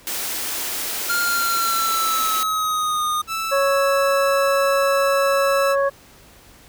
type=high-pass noise; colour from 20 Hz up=white; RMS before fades=-26 dBFS; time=0.07-2.43 s; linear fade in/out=0 ms; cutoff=210 Hz; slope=96 dB/octave
type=tone with pitch glide; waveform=square; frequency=1402 to 1227.6 Hz; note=F6 to D#6; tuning=+6 to -24 cents; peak=-20 dBFS; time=1.09-3.22 s; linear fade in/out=10 ms; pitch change=-230 cents; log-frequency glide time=1.23-3.03 s
type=tone; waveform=sawtooth; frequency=1318.5 Hz; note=E6; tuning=in tune; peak=-19 dBFS; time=3.27-5.76 s; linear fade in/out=50 ms
type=harmonic tone; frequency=554.4 Hz; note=C#5; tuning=in tune; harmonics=1 / 2 / 3; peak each=-17 / -23 / -27 dBFS; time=3.51-5.9 s; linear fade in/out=20 ms
effects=pink hiss -48 dBFS RMS until 6.68 s